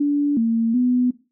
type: tone with pitch steps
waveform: sine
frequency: 289 / 228 / 248.6 Hz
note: D4 / A#3 / B3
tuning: -28 / -38 / +12 cents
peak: -15 dBFS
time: 0-1.11 s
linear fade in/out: 10 ms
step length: 370 ms
effects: noise-tail reverb RT60 0.3 s tail -17 dB re dry